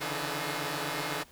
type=tone cluster; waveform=5% pulse; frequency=140.6 / 148.6 / 165.5 / 305.3 / 427.8 Hz; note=C#3 / D3 / E3 / D#4 / A4; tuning=+25 / +21 / +7 / -33 / -49 cents; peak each=-27 dBFS; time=0-1.24 s; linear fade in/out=20 ms; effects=pink hiss -57 dBFS RMS until 1.31 s